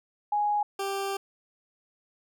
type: tone pair in turn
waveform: sine / 20% pulse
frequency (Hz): 830.6 / 393.1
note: G#5 / G4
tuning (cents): 0 / +5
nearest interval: octave + minor second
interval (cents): 1295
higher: first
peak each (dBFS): -23 / -24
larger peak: first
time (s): 0.32-0.63 / 0.79-1.17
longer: second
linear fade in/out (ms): 5
effects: none